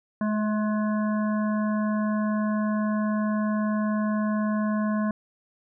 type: harmonic tone with a mistuned harmonic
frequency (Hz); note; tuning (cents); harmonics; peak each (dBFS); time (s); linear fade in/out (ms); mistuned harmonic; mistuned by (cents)
212.2; G#3; +38; 1 / 3 / 5 / 7 / 8; -23 / -33 / -34 / -40 / -42; 0.21-5.11; 2; 3; +20
effects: none